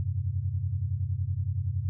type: chord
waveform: sine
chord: F suspended second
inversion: none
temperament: equal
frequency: 87.31 / 98 / 130.81 Hz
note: F2 / G2 / C3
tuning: 0 / 0 / 0 cents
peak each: -32 / -29 / -34 dBFS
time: 0-1.89 s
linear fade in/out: 0 ms
effects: none